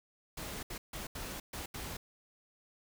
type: noise bursts at uneven times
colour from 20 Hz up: pink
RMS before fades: -42 dBFS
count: 6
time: 0.37-0.63 / 0.7-0.78 / 0.93-1.07 / 1.15-1.4 / 1.53-1.66 / 1.74-1.97 s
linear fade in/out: 5 ms
effects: none